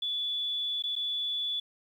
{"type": "tone with dropouts", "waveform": "sine", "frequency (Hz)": 3445, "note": "A7", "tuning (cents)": -37, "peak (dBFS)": -29, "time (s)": [0.02, 1.6], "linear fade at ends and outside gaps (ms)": 5, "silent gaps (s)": [[0.824, 0.837], [0.955, 0.962]], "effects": ["10-bit"]}